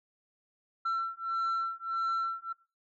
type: beating tone pair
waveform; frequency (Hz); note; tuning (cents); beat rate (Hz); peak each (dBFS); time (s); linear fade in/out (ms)
sine; 1346 / 1347.6; E6 / E6; +36 / +38; 1.6; -31; 0.85-2.53; 10
effects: noise-tail reverb RT60 0.3 s tail -20 dB re dry + tanh soft clip ceiling -27 dBFS